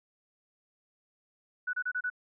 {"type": "tone bursts", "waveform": "sine", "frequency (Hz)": 1480, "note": "F#6", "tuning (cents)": 0, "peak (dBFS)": -29, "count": 5, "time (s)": [1.67, 2.101], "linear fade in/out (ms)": 10, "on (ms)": 63, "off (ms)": 29, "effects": []}